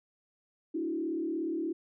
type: tone with frequency modulation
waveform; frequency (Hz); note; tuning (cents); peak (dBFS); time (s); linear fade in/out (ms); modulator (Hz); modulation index
sine; 327.3; E4; -12; -30; 0.74-1.73; 10; 36.9; 1
effects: none